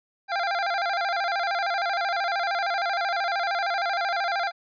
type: tone with vibrato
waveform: 25% pulse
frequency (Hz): 740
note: F#5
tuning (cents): 0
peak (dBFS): -20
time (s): 0.28-4.52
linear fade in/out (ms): 50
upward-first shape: square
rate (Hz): 13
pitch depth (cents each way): 120
effects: resampled to 11025 Hz

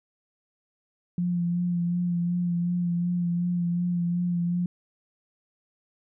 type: tone with vibrato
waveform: sine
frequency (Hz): 174.61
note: F3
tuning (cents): 0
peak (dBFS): -23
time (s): 1.18-4.66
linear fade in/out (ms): 2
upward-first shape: sine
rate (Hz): 2.7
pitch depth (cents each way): 24
effects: none

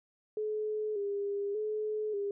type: tone with vibrato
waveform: sine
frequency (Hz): 415.3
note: G#4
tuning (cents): 0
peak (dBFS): -31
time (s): 0.37-2.31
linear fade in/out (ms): 2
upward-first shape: square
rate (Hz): 0.85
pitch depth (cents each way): 51
effects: none

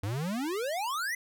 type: exponential sweep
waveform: square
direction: up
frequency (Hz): 93.6 to 2056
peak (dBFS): -31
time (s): 0.03-1.15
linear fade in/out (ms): 5
effects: none

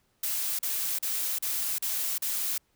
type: noise bursts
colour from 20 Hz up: blue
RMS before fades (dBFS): -30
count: 6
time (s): 0.23-2.58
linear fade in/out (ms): 5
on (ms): 360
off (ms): 38
effects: pink hiss -71 dBFS RMS until 2.75 s

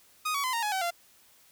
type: tone with pitch steps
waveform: sawtooth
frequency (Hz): 1244.5 / 1128.1 / 1022.6 / 927 / 840.3 / 761.7 / 690.4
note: D#6 / C#6 / C6 / A#5 / G#5 / G5 / F5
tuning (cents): 0 / +30 / -40 / -10 / +20 / -50 / -20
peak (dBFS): -24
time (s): 0.25-0.908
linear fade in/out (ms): 10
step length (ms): 94
effects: white hiss -60 dBFS RMS until 1.51 s

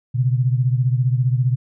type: beating tone pair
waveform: sine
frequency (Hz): 123.47 / 138.47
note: B2 / C#3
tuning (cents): 0 / -2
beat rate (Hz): 15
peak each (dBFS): -16 / -21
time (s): 0.14-1.56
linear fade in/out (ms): 20
effects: none

